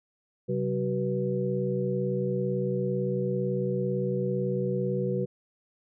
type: tone cluster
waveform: sine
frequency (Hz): 131.5 / 189.4 / 376.9 / 488.4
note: C3 / F#3 / F#4 / B4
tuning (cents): +9 / +41 / +32 / -19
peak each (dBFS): -31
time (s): 0.48-5.26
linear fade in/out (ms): 20
effects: none